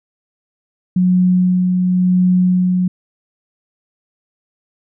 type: tone with tremolo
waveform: sine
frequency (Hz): 182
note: F#3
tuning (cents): -28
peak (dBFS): -9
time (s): 0.96-2.88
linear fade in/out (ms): 5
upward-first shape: sine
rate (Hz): 0.94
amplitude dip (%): 30
effects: none